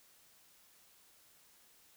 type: silence
effects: white hiss -65 dBFS RMS until 1.96 s